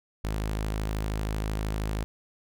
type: tone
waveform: sawtooth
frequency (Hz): 52.9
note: G#1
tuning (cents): +33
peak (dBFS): -24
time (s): 0.24-2.04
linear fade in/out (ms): 0
effects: none